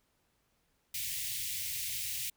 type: band-stop noise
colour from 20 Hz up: white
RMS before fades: -37 dBFS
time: 0.94-2.3 s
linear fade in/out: 5 ms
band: 140 to 2000 Hz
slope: 48 dB/octave
effects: pink hiss -75 dBFS RMS until 2.36 s